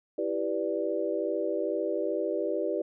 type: chord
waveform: sine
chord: E minor seventh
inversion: none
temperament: equal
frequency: 329.6 / 392 / 493.9 / 587.3 Hz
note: E4 / G4 / B4 / D5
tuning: 0 / 0 / 0 / 0 cents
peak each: -33 / -32 / -33 / -32 dBFS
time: 0.18-2.82 s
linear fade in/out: 5 ms
effects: none